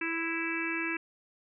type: harmonic tone with a mistuned harmonic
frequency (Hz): 330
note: E4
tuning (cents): +2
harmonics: 1 / 3 / 4 / 5 / 6 / 7 / 8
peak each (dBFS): -35 / -44 / -43 / -37 / -41 / -36 / -37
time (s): 0.01-0.97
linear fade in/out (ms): 5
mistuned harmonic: 3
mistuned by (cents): +15
effects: none